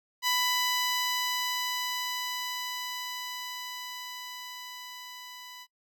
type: tone with level ramp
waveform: 10% pulse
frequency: 994 Hz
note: B5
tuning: 11 cents sharp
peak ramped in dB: -16 to -36 dBFS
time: 0.22-5.67 s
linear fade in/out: 50 ms
effects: noise-tail reverb RT60 0.1 s tail -21 dB re dry